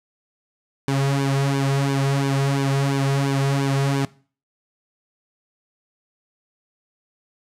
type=tone with flanger; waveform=sawtooth; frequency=137.9 Hz; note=C#3; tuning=9 cents flat; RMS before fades=-20 dBFS; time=0.88-4.05 s; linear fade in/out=0 ms; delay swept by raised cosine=1.5 to 3.5 ms; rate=2.9 Hz; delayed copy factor=-0.8; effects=noise-tail reverb RT60 0.4 s tail -20 dB re dry + low-pass 10000 Hz 12 dB/octave